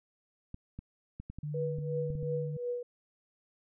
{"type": "clicks", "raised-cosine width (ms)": 5, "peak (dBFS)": -29, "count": 9, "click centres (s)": [0.544, 0.79, 1.2, 1.3, 1.386, 1.786, 2.103, 2.153, 2.229]}
{"type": "tone", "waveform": "sine", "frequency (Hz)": 148.7, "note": "D3", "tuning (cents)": 22, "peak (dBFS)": -34, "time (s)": [1.43, 2.57], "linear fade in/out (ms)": 5}
{"type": "tone with tremolo", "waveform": "sine", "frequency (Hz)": 486.9, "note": "B4", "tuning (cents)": -25, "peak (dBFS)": -30, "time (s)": [1.54, 2.83], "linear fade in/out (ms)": 5, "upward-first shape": "triangle", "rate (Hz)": 2.8, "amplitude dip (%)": 90}
{"effects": []}